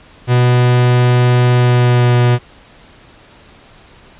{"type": "tone with pitch glide", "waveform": "45% pulse", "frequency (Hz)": [123.47, 122.12], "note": ["B2", "B2"], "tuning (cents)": [0, -19], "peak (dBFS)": -8, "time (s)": [0.27, 2.39], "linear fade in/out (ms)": 50, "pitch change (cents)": -19, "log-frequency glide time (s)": [1.52, 2.17], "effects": ["pink hiss -43 dBFS RMS until 4.19 s", "resampled to 8000 Hz"]}